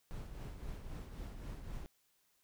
brown noise with tremolo, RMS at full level -43 dBFS, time 0.11-1.86 s, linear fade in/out 0 ms, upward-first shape triangle, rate 3.8 Hz, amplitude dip 55%, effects white hiss -75 dBFS RMS until 2.43 s

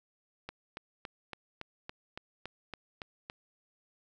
click train, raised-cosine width 0.3 ms, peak -24 dBFS, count 11, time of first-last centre 0.49-3.299 s, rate 3.56 Hz, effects none

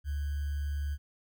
sine tone with sample-and-hold, 72.1 Hz, D2, 31 cents flat, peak -30 dBFS, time 0.04-0.98 s, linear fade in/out 50 ms, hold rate 1575 Hz, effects none

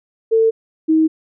sine tone pair in turn, 448.5 / 317.1 Hz, A4 / D#4, +33 / +33 cents, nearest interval tritone, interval 600 cents, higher first, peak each -10 dBFS, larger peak neither, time 0.31-0.51 / 0.88-1.08 s, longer neither, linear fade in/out 20 ms, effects none

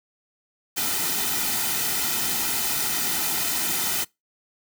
white noise with comb filter, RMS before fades -25 dBFS, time 0.76-4.05 s, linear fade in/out 20 ms, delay 1.8 ms, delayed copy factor -0.65, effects noise-tail reverb RT60 0.2 s tail -24 dB re dry

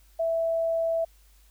sine tone, 659.3 Hz, E5, in tune, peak -23 dBFS, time 0.19-1.05 s, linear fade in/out 10 ms, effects added 50 Hz sine -55 dBFS peak until 1.5 s + white hiss -63 dBFS RMS until 1.5 s

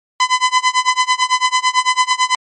sawtooth tone with tremolo, 1011 Hz, B5, 40 cents sharp, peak -5 dBFS, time 0.2-2.35 s, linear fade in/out 2 ms, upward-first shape sine, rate 9 Hz, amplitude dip 95%, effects MP3 32 kbps

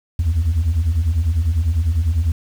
sine beating tone pair, 74 / 84 Hz, D2 / E2, +14 / +33 cents, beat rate 10 Hz, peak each -18 / -14 dBFS, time 0.19-2.32 s, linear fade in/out 5 ms, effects tanh soft clip ceiling -12 dBFS + 7-bit

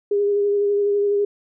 sine tone with vibrato, 406.9 Hz, G#4, 35 cents flat, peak -16 dBFS, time 0.11-1.25 s, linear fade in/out 5 ms, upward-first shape sine, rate 12 Hz, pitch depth 18 cents each way, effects none

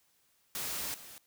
white noise with level steps, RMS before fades -37 / -50 dBFS, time 0.55-1.18 s, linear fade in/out 0 ms, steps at 0.94 s, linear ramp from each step 2 ms, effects white hiss -71 dBFS RMS until 1.26 s

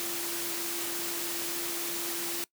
sine tone in noise, 341.8 Hz, F4, 37 cents flat, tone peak -40 dBFS, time 0-2.44 s, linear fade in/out 0 ms, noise white, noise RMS -34 dBFS, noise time 0-2.44 s, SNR -9 dB, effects noise-tail reverb RT60 0.1 s tail -22 dB re dry + high-pass 150 Hz 12 dB/octave

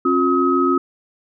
sine tone cluster, 269.6 / 356.5 / 1272 Hz, C#4 / F4 / D#6, -48 / +36 / +38 cents, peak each -18 dBFS, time 0.05-0.78 s, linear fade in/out 5 ms, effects none

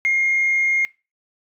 sine tone with frequency modulation, 2133 Hz, C7, 33 cents sharp, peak -14 dBFS, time 0.05-0.85 s, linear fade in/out 0 ms, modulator 42.5 Hz, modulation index 0.3, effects noise-tail reverb RT60 0.3 s tail -24 dB re dry + tanh soft clip ceiling -12 dBFS

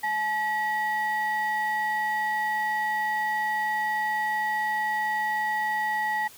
sine tone pair together, 857 / 1923.9 Hz, A5 / B6, -46 / -46 cents, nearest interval octave + major second, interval 1400 cents, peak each -25 / -26 dBFS, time 0.03-6.28 s, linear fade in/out 10 ms, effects tanh soft clip ceiling -20 dBFS + white hiss -49 dBFS RMS until 6.37 s

